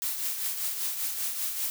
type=noise with tremolo; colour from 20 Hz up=blue; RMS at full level=-29 dBFS; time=0.02-1.7 s; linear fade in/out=0 ms; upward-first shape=triangle; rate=5.1 Hz; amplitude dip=55%; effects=none